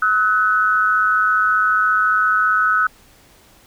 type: tone pair together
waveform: sine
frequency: 1285.7 / 1491 Hz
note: E6 / F#6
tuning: -44 / +13 cents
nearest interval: minor third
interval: 257 cents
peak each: -16 dBFS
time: 0.02-2.87 s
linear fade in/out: 5 ms
effects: pink hiss -50 dBFS RMS until 3.66 s